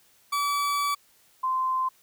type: tone pair in turn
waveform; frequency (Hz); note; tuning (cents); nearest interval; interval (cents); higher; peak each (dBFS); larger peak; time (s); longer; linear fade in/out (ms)
40% pulse / sine; 1148 / 1037.3; D6 / C6; -40 / -15; major second; 175; first; -23; neither; 0.32-0.95 / 1.43-1.89; first; 10
effects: white hiss -61 dBFS RMS until 2.02 s